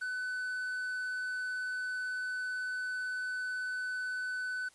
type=tone with quantisation; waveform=triangle; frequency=1503 Hz; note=F#6; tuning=27 cents sharp; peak=-32 dBFS; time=0.01-4.69 s; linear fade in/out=10 ms; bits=10; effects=white hiss -63 dBFS RMS until 4.74 s + resampled to 24000 Hz